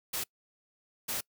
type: noise bursts at uneven times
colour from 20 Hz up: white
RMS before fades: -34 dBFS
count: 2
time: 0.13-0.24 / 1.08-1.21 s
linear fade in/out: 10 ms
effects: noise-tail reverb RT60 0.1 s tail -25 dB re dry